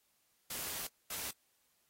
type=noise bursts at uneven times; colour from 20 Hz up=white; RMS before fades=-41 dBFS; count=2; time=0.5-0.87 / 1.1-1.31 s; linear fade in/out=5 ms; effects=white hiss -75 dBFS RMS until 1.89 s + AAC 48 kbps